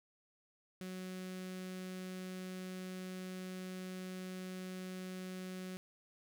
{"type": "tone with notch filter", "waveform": "sawtooth", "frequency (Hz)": 185, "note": "F#3", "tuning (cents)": 0, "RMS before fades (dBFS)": -45, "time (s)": [0.81, 5.77], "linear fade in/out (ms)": 0, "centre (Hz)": 880, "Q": 1.2, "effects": []}